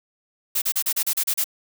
blue noise bursts, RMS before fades -22 dBFS, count 9, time 0.55-1.443 s, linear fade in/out 10 ms, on 69 ms, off 34 ms, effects none

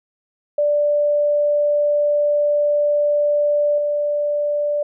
sine tone with level steps, 587.3 Hz, D5, in tune, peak -14 / -17 dBFS, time 0.58-4.83 s, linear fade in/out 5 ms, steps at 3.78 s, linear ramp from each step 2 ms, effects none

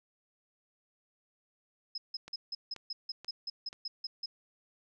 sine tone bursts, 5120 Hz, D#8, 49 cents sharp, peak -35 dBFS, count 13, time 1.95-4.26 s, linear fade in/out 5 ms, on 30 ms, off 160 ms
click train, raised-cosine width 0.2 ms, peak -29 dBFS, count 4, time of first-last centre 2.28-3.729 s, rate 2.07 Hz
effects none

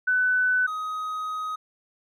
sine / triangle tone pair in turn, 1500 / 1257.7 Hz, F#6 / D#6, +23 / +18 cents, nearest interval minor third, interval 305 cents, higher first, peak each -19 / -26 dBFS, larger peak first, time 0.07-0.67 / 0.67-1.56 s, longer second, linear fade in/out 10 ms, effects none

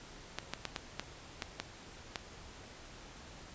clicks, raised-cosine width 0.2 ms, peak -18 dBFS, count 8, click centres 0.386 / 0.536 / 0.653 / 0.762 / 0.996 / 1.422 / 1.6 / 2.158 s, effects pink hiss -52 dBFS RMS until 3.54 s + resampled to 16000 Hz

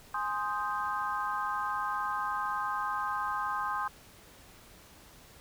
sine chord, Ab major seventh, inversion none, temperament equal, 830.6 / 1046.5 / 1244.5 / 1568 Hz, Ab5 / C6 / Eb6 / G6, 0 / 0 / 0 / 0 cents, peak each -37 / -34 / -35 / -38 dBFS, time 0.14-3.88 s, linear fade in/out 5 ms, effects pink hiss -55 dBFS RMS until 5.4 s

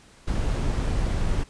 brown noise, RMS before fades -24 dBFS, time 0.27-1.44 s, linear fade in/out 10 ms, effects pink hiss -53 dBFS RMS until 1.49 s + resampled to 22050 Hz

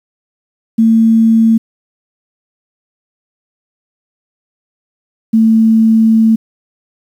sine tone pair in turn, 225 / 222.9 Hz, A3 / A3, +39 / +23 cents, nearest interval unison, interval 16 cents, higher first, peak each -5 dBFS, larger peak neither, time 0.78-1.58 / 5.33-6.36 s, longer second, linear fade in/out 10 ms, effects 7-bit

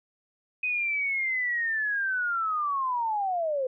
sine linear sweep, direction down, 2517 to 502 Hz, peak -25 dBFS, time 0.63-3.67 s, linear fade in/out 5 ms, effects none

